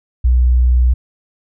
sine tone, 61.74 Hz, B1, in tune, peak -8 dBFS, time 0.24-0.94 s, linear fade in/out 10 ms, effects none

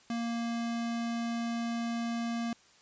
square tone, 233.1 Hz, A#3, in tune, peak -32 dBFS, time 0.1-2.53 s, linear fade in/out 2 ms, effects white hiss -61 dBFS RMS until 2.81 s + resampled to 16000 Hz

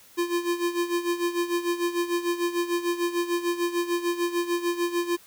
square tone with tremolo, 346.6 Hz, F4, 13 cents flat, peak -22 dBFS, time 0.17-5.17 s, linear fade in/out 20 ms, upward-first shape sine, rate 6.7 Hz, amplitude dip 75%, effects white hiss -53 dBFS RMS until 5.26 s

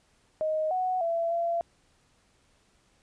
sine tone with pitch steps, 624 / 740 / 671 / 680 Hz, D#5 / F#5 / E5 / F5, +5 / 0 / +31 / -46 cents, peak -25 dBFS, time 0.41-1.61 s, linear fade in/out 0 ms, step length 300 ms, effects pink hiss -66 dBFS RMS until 3.02 s + resampled to 22050 Hz

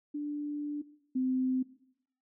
sine tone pair in turn, 293.7 / 258 Hz, D4 / C4, 0 / -24 cents, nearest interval major second, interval 224 cents, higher first, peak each -32 / -27 dBFS, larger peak second, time 0.14-0.82 / 1.15-1.63 s, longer first, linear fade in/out 10 ms, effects noise-tail reverb RT60 0.7 s tail -17 dB re dry

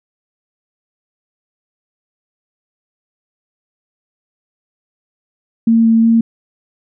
sine tone with pitch steps, 227.9 / 226.1 / 228.5 Hz, A#3 / A3 / A#3, -39 / +47 / -34 cents, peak -7 dBFS, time 5.67-6.21 s, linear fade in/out 5 ms, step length 180 ms, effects none

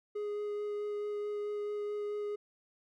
triangle tone with vibrato, 415.3 Hz, G#4, in tune, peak -32 dBFS, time 0.15-2.36 s, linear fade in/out 10 ms, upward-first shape sine, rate 4.6 Hz, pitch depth 8 cents each way, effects none

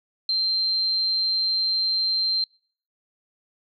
sine tone, 4144 Hz, C8, 17 cents flat, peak -20 dBFS, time 0.29-2.44 s, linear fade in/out 2 ms, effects noise-tail reverb RT60 0.5 s tail -26 dB re dry

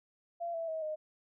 sine tone with pitch steps, 684 / 661.1 / 638.9 / 617.5 Hz, F5 / E5 / D#5 / D#5, -36 / +5 / +46 / -13 cents, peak -34 dBFS, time 0.4-0.96 s, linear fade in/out 20 ms, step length 140 ms, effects none

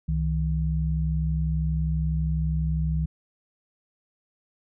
sine tone pair together, 66.1 / 158.3 Hz, C2 / D#3, +18 / +30 cents, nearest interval octave + minor third, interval 1512 cents, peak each -25 / -25 dBFS, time 0.08-3.06 s, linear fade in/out 10 ms, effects none

